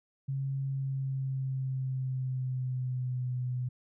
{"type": "tone with pitch glide", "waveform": "sine", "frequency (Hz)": [136, 125.44], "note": ["C#3", "B2"], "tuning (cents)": [-33, 27], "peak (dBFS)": -30, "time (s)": [0.28, 3.69], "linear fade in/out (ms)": 10, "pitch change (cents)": -140, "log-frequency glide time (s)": [0.65, 3.35], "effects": []}